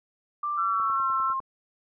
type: tone with pitch glide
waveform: sine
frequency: 1180 to 1063.5 Hz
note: D6 to C6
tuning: +8 to +28 cents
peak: -26 dBFS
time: 0.43-1.4 s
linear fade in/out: 5 ms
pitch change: -180 cents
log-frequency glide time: 0.57-1.08 s
type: tone with vibrato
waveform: sine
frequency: 1341 Hz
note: E6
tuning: 29 cents sharp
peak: -25 dBFS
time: 0.57-1.34 s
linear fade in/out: 20 ms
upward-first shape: sine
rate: 2.7 Hz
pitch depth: 12 cents each way
type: click train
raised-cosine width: 1 ms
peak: -33 dBFS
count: 7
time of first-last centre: 0.8-1.402 s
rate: 9.97 Hz
effects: none